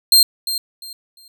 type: tone with echo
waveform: sawtooth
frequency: 4186 Hz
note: C8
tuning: in tune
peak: -5 dBFS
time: 0.12-0.23 s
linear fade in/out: 2 ms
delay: 350 ms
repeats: 3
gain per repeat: -12 dB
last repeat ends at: 1.28 s
effects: none